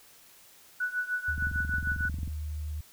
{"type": "tone with tremolo", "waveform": "sine", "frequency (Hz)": 1480, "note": "F#6", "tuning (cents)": 0, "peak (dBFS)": -25, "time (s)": [0.8, 2.09], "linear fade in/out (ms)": 5, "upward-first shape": "triangle", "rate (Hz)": 6.6, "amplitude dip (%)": 90}
{"type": "tone", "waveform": "sine", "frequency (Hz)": 75.9, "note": "D#2", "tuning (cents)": -42, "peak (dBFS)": -32, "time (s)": [1.28, 2.81], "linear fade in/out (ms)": 5}
{"type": "click train", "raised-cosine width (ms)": 5, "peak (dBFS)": -26, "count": 21, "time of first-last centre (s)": [1.38, 2.277], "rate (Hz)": 22.3}
{"effects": ["white hiss -56 dBFS RMS until 2.92 s"]}